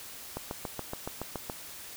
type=click train; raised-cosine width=1 ms; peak=-20 dBFS; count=9; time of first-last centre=0.37-1.498 s; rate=7.09 Hz; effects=white hiss -45 dBFS RMS until 1.96 s